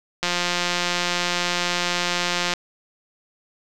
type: click train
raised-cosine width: 0.2 ms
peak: -5 dBFS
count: 407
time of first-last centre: 0.23-2.537 s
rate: 176 Hz
effects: none